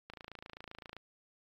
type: click train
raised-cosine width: 0.3 ms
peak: -30 dBFS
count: 25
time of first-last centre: 0.1-0.966 s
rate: 27.7 Hz
effects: AAC 48 kbps